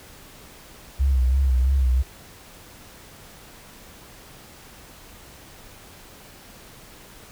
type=tone with vibrato; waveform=sine; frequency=65.41 Hz; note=C2; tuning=in tune; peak=-16 dBFS; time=0.99-2.03 s; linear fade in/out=20 ms; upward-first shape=sine; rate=3 Hz; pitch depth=77 cents each way; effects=pink hiss -46 dBFS RMS until 7.31 s